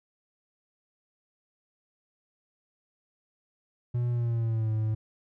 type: tone with pitch glide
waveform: triangle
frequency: 121.1 to 109.14 Hz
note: B2 to A2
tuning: -34 to -14 cents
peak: -23 dBFS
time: 3.94-4.95 s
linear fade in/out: 10 ms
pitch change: -180 cents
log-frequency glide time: 4.1-4.71 s
effects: none